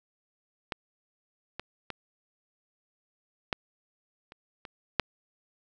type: clicks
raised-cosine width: 0.3 ms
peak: -15 / -19 / -19 / -11 / -30 / -25 / -6 dBFS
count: 7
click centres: 0.722 / 1.596 / 1.903 / 3.528 / 4.321 / 4.652 / 4.997 s
effects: none